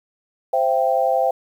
sine chord, C major, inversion none, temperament equal with one note detuned, 523.3 / 672.7 / 784 Hz, C5 / E5 / G5, 0 / +35 / 0 cents, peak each -20 dBFS, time 0.53-1.31 s, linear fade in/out 5 ms, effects 8-bit

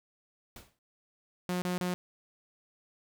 pink noise with exponential decay, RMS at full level -45 dBFS, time 0.56-0.79 s, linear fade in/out 2 ms, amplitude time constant 49 ms
sawtooth tone bursts, 179.6 Hz, F3, 49 cents sharp, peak -26 dBFS, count 3, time 1.49-1.94 s, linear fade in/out 0 ms, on 130 ms, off 30 ms
effects none

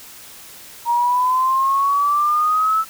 sine exponential sweep, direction up, 939 to 1318.5 Hz, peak -14 dBFS, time 0.85-2.85 s, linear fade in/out 50 ms, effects white hiss -40 dBFS RMS until 2.89 s

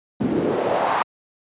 pink noise with band-pass filter sweep, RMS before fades -21 dBFS, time 0.2-1.03 s, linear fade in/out 10 ms, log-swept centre 220 to 1100 Hz, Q 2.6, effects high-pass 100 Hz 12 dB/octave + resampled to 8000 Hz

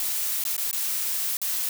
blue noise with dropouts, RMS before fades -27 dBFS, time 0-1.69 s, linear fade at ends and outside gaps 1 ms, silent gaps 0.439-0.451 / 0.566-0.579 / 0.712-0.729 / 1.37-1.416 s, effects none

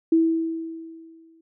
sine tone with exponential decay, 326.7 Hz, E4, 15 cents flat, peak -13 dBFS, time 0.12-1.41 s, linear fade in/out 5 ms, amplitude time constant 280 ms, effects none

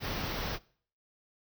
pink band-stop noise, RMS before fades -35 dBFS, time 0-0.59 s, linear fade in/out 50 ms, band 5900 to 14000 Hz, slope 96 dB/octave, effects noise-tail reverb RT60 0.5 s tail -22 dB re dry

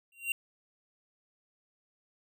square tone with exponential growth, 2760 Hz, F7, 21 cents flat, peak -26 dBFS, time 0.12-0.32 s, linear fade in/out 2 ms, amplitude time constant 42 ms, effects none

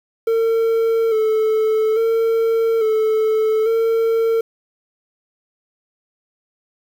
triangle tone with vibrato, 444.7 Hz, A4, 18 cents sharp, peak -12 dBFS, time 0.27-4.41 s, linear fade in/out 5 ms, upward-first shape square, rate 0.59 Hz, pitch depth 35 cents each way, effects 7-bit

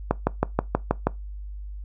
click train, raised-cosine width 1 ms, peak -5 dBFS, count 7, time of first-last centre 0.11-1.07 s, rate 6.25 Hz, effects noise-tail reverb RT60 0.2 s tail -21 dB re dry + added 50 Hz sine -33 dBFS peak until 1.84 s

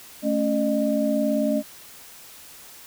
sine tone cluster, 220.3 / 278.6 / 607 Hz, A3 / C#4 / D#5, +2 / +9 / -43 cents, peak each -24 dBFS, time 0.22-1.63 s, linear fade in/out 50 ms, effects white hiss -45 dBFS RMS until 2.86 s

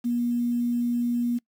sine tone with quantisation, 239.7 Hz, A#3, 48 cents sharp, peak -22 dBFS, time 0.04-1.39 s, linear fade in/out 20 ms, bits 8, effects noise-tail reverb RT60 0.1 s tail -23 dB re dry

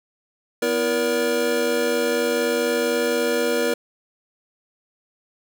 square tone cluster, 246.9 / 330.9 / 474.5 / 575 Hz, B3 / E4 / A#4 / D5, 0 / +7 / +31 / -37 cents, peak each -29 / -29 / -22 / -27 dBFS, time 0.62-3.74 s, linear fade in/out 5 ms, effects none

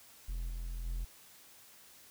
triangle tone with level steps, 42.27 Hz, E1, 44 cents sharp, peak -33 / -35 / -32 dBFS, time 0.28-1.05 s, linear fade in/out 10 ms, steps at 0.48 / 0.85 s, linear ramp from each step 20 ms, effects white hiss -58 dBFS RMS until 2.1 s

